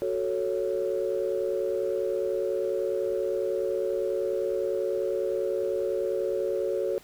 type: chord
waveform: sine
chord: F# minor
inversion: none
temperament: equal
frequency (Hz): 370 / 440 / 554.4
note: F#4 / A4 / C#5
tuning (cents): 0 / 0 / 0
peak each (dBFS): -29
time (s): 0.02-6.98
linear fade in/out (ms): 0
effects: tanh soft clip ceiling -17 dBFS + pink hiss -53 dBFS RMS until 7.03 s